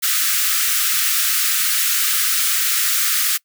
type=high-pass noise; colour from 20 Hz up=white; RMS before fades=-18 dBFS; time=0.02-3.38 s; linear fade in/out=20 ms; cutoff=1200 Hz; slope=96 dB/octave; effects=noise-tail reverb RT60 0.1 s tail -23 dB re dry